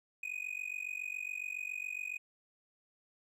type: tone with amplitude modulation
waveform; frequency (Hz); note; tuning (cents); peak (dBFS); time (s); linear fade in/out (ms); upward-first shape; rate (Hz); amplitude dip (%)
triangle; 2489; D#7; 0; -32; 0.23-2.18; 5; sine; 47.2; 95
effects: none